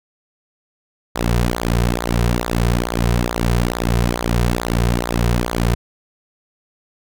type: tone with flanger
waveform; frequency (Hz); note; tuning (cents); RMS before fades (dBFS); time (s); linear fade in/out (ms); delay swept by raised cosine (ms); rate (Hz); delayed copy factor
sawtooth; 59; A#1; +22; -18; 1.15-5.75; 10; 0.35 to 3.65; 2.3; -0.85
effects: none